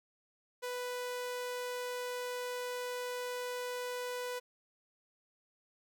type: tone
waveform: sawtooth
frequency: 494.7 Hz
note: B4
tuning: 3 cents sharp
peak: -33 dBFS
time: 0.62-4.4 s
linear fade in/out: 20 ms
effects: none